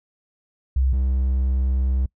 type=tone pair in turn; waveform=sine / triangle; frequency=65.41 / 65 Hz; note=C2 / C2; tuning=0 / -11 cents; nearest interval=unison; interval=11 cents; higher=first; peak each=-16 dBFS; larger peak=neither; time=0.76-0.93 / 0.93-2.06 s; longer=second; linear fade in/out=5 ms; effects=noise-tail reverb RT60 0.1 s tail -24 dB re dry